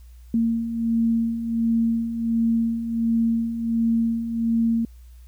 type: beating tone pair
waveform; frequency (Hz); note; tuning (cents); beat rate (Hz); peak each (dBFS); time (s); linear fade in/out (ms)
sine; 228.1 / 229.5; A#3 / A#3; -37 / -27; 1.4; -27 / -20; 0.34-4.85; 2
effects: added 60 Hz sine -42 dBFS peak until 5.27 s + white hiss -62 dBFS RMS until 5.27 s